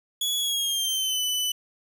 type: tone with pitch glide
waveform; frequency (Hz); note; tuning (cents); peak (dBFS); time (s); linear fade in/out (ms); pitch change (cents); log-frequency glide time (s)
sawtooth; 3380 to 2994; G#7 to F#7; +30 to +20; -21; 0.21-1.52; 5; -210; 0.38-1.23
effects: none